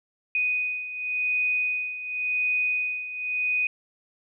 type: beating tone pair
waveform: sine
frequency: 2489 / 2489.91 Hz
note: D#7 / D#7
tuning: 0 / +1 cents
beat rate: 0.91 Hz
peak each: -30 / -25 dBFS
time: 0.35-3.67 s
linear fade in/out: 2 ms
effects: none